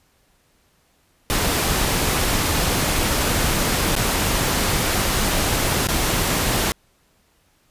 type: noise with dropouts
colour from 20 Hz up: pink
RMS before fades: -20 dBFS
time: 1.3-6.72 s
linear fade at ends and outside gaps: 0 ms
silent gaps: 3.953-3.964 / 5.871-5.887 s
effects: pink hiss -61 dBFS RMS until 7.7 s + resampled to 32000 Hz